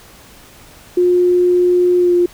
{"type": "tone with pitch glide", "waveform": "sine", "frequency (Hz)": [357.2, 351.7], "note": ["F4", "F4"], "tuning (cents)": [39, 12], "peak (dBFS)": -9, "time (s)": [0.97, 2.26], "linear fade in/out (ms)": 5, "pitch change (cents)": -27, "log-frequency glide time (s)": [1.97, 2.14], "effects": ["pink hiss -42 dBFS RMS until 2.33 s"]}